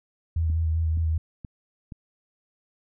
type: tone with vibrato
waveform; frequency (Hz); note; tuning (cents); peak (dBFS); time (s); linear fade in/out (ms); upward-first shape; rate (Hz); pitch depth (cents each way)
sine; 80.8; E2; -34; -21; 0.36-1.18; 5; square; 5.1; 24
type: click train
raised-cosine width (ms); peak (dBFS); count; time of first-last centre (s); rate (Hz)
5; -25; 4; 0.5-1.922; 2.11
effects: none